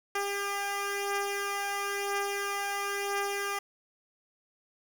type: beating tone pair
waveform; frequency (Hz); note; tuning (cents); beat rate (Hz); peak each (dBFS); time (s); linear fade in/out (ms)
10% pulse; 400.3 / 401.29; G4 / G4; +36 / +41; 0.99; -29 / -23; 0.15-3.59; 5
effects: 9-bit